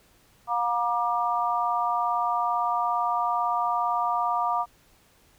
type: harmonic tone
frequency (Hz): 237.7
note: A#3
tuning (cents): +34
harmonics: 3 / 4 / 5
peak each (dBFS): -27 / -27 / -27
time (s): 0.47-4.66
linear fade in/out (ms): 50
effects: pink hiss -60 dBFS RMS until 5.38 s